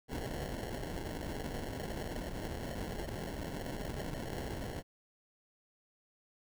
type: noise with sample-and-hold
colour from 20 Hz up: pink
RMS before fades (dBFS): -40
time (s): 0.08-4.83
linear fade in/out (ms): 50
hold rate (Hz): 1225
effects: none